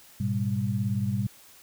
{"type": "tone cluster", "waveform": "sine", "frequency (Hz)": [105.6, 123.6, 198], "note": ["G#2", "B2", "G3"], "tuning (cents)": [29, 2, 18], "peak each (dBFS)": -29, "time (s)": [0.2, 1.27], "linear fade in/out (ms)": 5, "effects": ["white hiss -53 dBFS RMS until 1.62 s"]}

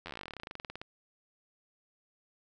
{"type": "slowing click train", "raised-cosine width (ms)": 0.3, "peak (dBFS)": -25, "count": 27, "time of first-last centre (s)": [0.06, 0.815], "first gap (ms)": 11, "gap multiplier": 1.07, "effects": []}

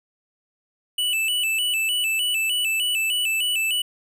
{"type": "tone with vibrato", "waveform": "square", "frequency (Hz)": 2794, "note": "F7", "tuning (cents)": 0, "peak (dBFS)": -21, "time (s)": [0.98, 3.82], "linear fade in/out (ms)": 5, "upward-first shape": "square", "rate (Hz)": 3.3, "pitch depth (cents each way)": 99, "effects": []}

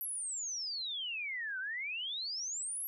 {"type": "exponential two-way sweep", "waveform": "sine", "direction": "down then up", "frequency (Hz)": [11840, 1480, 11840], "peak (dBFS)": -36, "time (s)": [0.01, 2.87], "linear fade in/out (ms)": 0, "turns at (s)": 1.59, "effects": []}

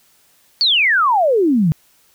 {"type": "exponential sweep", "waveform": "sine", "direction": "down", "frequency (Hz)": [4619, 146.83], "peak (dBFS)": -11, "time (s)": [0.61, 1.72], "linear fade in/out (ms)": 0, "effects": ["white hiss -55 dBFS RMS until 2.14 s"]}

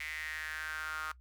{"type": "tone with high-pass filter sweep", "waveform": "sawtooth", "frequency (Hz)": 155.8, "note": "D#3", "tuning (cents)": 3, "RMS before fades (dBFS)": -40, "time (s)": [0, 1.12], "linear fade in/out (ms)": 5, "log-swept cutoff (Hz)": [2100, 1300], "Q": 7.1, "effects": ["noise-tail reverb RT60 0.1 s tail -19 dB re dry", "added 62 Hz sine -55 dBFS peak until 1.2 s"]}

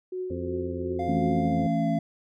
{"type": "tone with tremolo", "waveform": "sine", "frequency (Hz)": 368.3, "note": "F#4", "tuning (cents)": -8, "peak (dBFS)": -28, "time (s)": [0.12, 1.48], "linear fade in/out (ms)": 5, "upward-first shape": "triangle", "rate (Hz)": 2.8, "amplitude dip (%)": 65}
{"type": "harmonic tone", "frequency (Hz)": 87.31, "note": "F2", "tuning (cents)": 0, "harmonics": [1, 2, 3, 4, 5, 6], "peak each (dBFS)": [-35, -40, -35, -40, -41, -38], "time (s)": [0.3, 1.67], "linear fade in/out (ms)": 5}
{"type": "tone with pitch glide", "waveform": "triangle", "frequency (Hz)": [698.5, 679], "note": ["F5", "F5"], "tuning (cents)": [0, -49], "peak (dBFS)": -27, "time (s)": [0.99, 1.99], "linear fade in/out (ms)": 5, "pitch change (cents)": -49, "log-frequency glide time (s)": [1.48, 1.88]}
{"type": "chord", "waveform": "sine", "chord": "A major", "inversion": "second", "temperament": "equal with one note detuned", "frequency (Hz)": [164.81, 220, 275.9], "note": ["E3", "A3", "C#4"], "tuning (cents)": [0, 0, -8], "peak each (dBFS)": [-27, -28, -28], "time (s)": [1.08, 1.99], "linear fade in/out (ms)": 5}
{"effects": []}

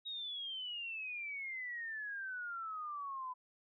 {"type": "exponential sweep", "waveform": "sine", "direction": "down", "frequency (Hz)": [3812, 999], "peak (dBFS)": -40, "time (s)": [0.05, 3.34], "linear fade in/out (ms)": 20, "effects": []}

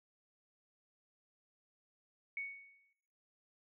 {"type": "tone with exponential decay", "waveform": "sine", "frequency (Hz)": 2225, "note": "C#7", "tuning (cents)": 6, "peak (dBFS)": -36, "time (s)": [2.37, 2.93], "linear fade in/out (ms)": 2, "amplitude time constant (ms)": 120, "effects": ["noise-tail reverb RT60 0.8 s tail -21 dB re dry"]}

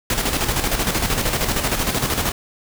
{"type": "noise with tremolo", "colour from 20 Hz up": "pink", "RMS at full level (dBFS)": -19, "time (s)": [0.1, 2.32], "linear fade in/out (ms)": 2, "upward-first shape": "square", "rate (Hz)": 13, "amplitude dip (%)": 50, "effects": []}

